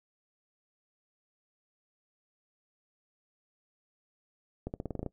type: accelerating click train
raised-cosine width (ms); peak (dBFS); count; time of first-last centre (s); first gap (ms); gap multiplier
2; -22; 9; 4.67-5.063; 69; 0.9
effects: noise-tail reverb RT60 0.1 s tail -19 dB re dry